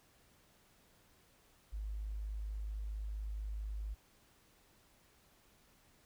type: tone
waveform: sine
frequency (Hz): 52.2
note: G#1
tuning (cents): +10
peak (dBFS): -38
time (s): 1.72-3.95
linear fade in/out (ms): 20
effects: pink hiss -68 dBFS RMS until 6.05 s